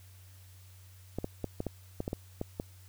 clicks, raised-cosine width 2 ms, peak -20 dBFS, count 10, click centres 1.186 / 1.244 / 1.443 / 1.604 / 1.667 / 2.004 / 2.079 / 2.131 / 2.414 / 2.599 s, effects added 93 Hz sine -52 dBFS peak until 2.88 s + white hiss -61 dBFS RMS until 2.88 s

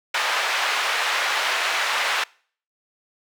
white band-pass noise, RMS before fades -23 dBFS, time 0.14-2.24 s, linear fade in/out 5 ms, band 720 to 2500 Hz, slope 12 dB/octave, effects noise-tail reverb RT60 0.5 s tail -25 dB re dry + high-pass 400 Hz 12 dB/octave

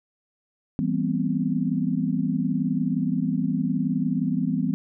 sine chord, C major seventh, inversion first, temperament equal with one note detuned, 164.81 / 196 / 242.4 / 261.6 Hz, E3 / G3 / B3 / C4, 0 / 0 / -32 / 0 cents, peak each -27 dBFS, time 0.79-4.74 s, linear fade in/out 0 ms, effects none

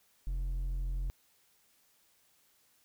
sine tone with hard clipping, 43.65 Hz, F1, in tune, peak -33 dBFS, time 0.27-1.1 s, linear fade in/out 0 ms, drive 4 dB, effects white hiss -69 dBFS RMS until 2.84 s

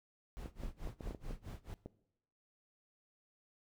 brown noise with tremolo, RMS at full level -43 dBFS, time 0.37-1.74 s, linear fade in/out 0 ms, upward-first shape sine, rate 4.6 Hz, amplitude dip 100%
clicks, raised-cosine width 2 ms, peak -32 dBFS, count 9, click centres 0.459 / 0.636 / 0.873 / 1.008 / 1.073 / 1.109 / 1.148 / 1.309 / 1.86 s
effects noise-tail reverb RT60 0.8 s tail -19 dB re dry

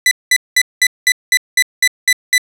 sawtooth tone bursts, 1992 Hz, B6, 14 cents sharp, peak -4 dBFS, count 10, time 0.06-2.38 s, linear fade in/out 2 ms, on 52 ms, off 200 ms, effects low-pass 12000 Hz 12 dB/octave

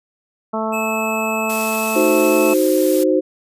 harmonic tone, 220 Hz, A3, in tune, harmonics 1 / 2 / 3 / 4 / 5 / 6, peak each -24 / -27 / -24 / -26 / -28 / -29 dBFS, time 0.53-2.54 s, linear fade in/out 10 ms
square tone, 2600 Hz, E7, 24 cents flat, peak -24 dBFS, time 0.72-2.55 s, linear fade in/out 20 ms
blue noise, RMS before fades -26 dBFS, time 1.49-3.04 s, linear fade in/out 10 ms
sine chord, C diminished, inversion first, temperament equal with one note detuned, 310.2 / 370 / 523.3 Hz, Eb4 / Gb4 / C5, -5 / 0 / 0 cents, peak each -17 dBFS, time 1.95-3.21 s, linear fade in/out 20 ms
effects resampled to 32000 Hz

